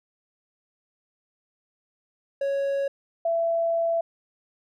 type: tone pair in turn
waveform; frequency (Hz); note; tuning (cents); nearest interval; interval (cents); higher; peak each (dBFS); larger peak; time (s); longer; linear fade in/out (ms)
triangle / sine; 554.4 / 668.5; C#5 / E5; 0 / +24; minor third; 324; second; -21; neither; 2.41-2.88 / 3.25-4.01; second; 5
effects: none